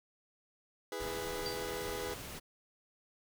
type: chord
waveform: sawtooth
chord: E major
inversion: none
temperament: just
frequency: 329.6 / 412 / 494.4 Hz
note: E4 / G#4 / B4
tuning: 0 / -14 / +2 cents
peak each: -43 / -37 / -37 dBFS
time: 0.92-2.14 s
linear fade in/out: 2 ms
type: noise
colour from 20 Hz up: pink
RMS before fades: -45 dBFS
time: 0.99-2.4 s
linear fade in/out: 20 ms
type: tone with exponential decay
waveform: sine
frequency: 4699 Hz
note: D8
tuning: in tune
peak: -35 dBFS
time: 1.46-1.69 s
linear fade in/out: 0 ms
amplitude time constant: 48 ms
effects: none